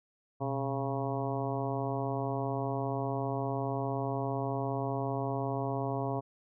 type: harmonic tone with a mistuned harmonic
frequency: 137.3 Hz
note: C#3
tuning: 16 cents flat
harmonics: 1 / 2 / 3 / 4 / 5 / 6 / 7 / 8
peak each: -35 / -38 / -38 / -41 / -37 / -44 / -41 / -45 dBFS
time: 0.4-6.21 s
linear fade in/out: 20 ms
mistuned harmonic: 1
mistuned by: -140 cents
effects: none